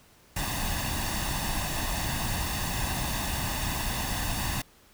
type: noise with comb filter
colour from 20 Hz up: pink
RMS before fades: -30 dBFS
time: 0.36-4.62 s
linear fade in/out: 5 ms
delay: 1.1 ms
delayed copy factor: +0.65
effects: pink hiss -58 dBFS RMS until 4.93 s